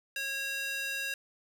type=tone with high-pass filter; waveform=square; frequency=547 Hz; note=C#5; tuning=23 cents flat; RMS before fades=-35 dBFS; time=0.16-1.14 s; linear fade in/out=2 ms; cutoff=2100 Hz; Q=2.8; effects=none